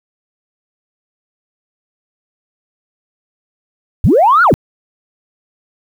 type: linear two-way sweep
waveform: sine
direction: up then down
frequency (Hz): 55 to 1480 to 55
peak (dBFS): -5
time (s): 4.04-4.54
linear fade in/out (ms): 0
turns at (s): 4.43
effects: tanh soft clip ceiling -1 dBFS + 7-bit